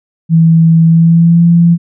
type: tone with pitch glide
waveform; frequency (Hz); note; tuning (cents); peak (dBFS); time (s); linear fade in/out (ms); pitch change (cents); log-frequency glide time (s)
sine; 163.8 to 170.07; E3 to F3; -11 to -46; -3; 0.29-1.78; 50; +65; 0.85-1.44
effects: none